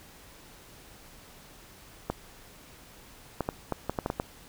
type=clicks; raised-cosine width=1 ms; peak=-14 dBFS; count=9; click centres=2.1 / 3.407 / 3.489 / 3.723 / 3.896 / 3.988 / 4.061 / 4.101 / 4.199 s; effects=pink hiss -52 dBFS RMS until 4.48 s